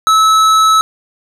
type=tone with hard clipping; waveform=triangle; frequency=1300 Hz; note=E6; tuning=24 cents flat; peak=-8 dBFS; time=0.07-0.81 s; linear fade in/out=0 ms; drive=16 dB; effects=none